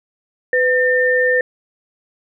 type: tone pair together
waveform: sine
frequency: 501.9 / 1805 Hz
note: B4 / A6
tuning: +28 / +44 cents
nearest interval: octave + minor seventh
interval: 2216 cents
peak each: -15 dBFS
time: 0.53-1.41 s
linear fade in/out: 2 ms
effects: none